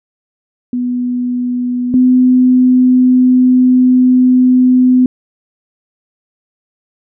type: tone pair in turn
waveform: sine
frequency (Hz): 246.9 / 253.1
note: B3 / B3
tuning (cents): 0 / +43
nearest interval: unison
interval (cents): 43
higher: second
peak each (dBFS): -13 / -5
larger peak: second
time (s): 0.73-1.94 / 1.94-5.06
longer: second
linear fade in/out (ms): 2
effects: none